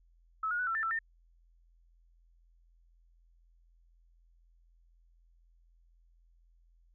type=tone with pitch steps; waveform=sine; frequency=1298 / 1436 / 1485 / 1343 / 1776 / 1333 / 1808 Hz; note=E6 / F6 / F#6 / E6 / A6 / E6 / A6; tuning=-27 / +48 / +6 / +32 / +16 / +19 / +47 cents; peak=-30 dBFS; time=0.43-0.99 s; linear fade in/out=5 ms; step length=80 ms; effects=added 42 Hz sine -62 dBFS peak until 6.94 s